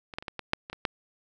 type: clicks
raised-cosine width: 0.3 ms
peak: -25 / -15 / -27 / -18 / -18 / -7 / -22 / -22 / -9 dBFS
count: 9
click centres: 0.138 / 0.185 / 0.225 / 0.282 / 0.393 / 0.534 / 0.699 / 0.73 / 0.852 s
effects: none